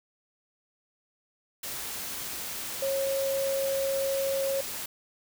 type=tone in noise; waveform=sine; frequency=545 Hz; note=C#5; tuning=29 cents flat; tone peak=-26 dBFS; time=2.82-4.61 s; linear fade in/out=5 ms; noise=white; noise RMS=-36 dBFS; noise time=1.63-4.86 s; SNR=+7 dB; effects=none